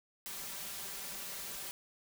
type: noise with comb filter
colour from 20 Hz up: white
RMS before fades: -43 dBFS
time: 0.26-1.71 s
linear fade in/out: 0 ms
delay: 5.1 ms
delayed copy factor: +0.7
effects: none